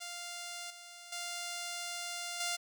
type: tone with level steps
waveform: 5% pulse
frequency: 698.5 Hz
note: F5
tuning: in tune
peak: -30 / -38 / -27 / -22 dBFS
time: 0-2.57 s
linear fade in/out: 20 ms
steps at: 0.7 / 1.12 / 2.4 s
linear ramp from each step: 5 ms
effects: none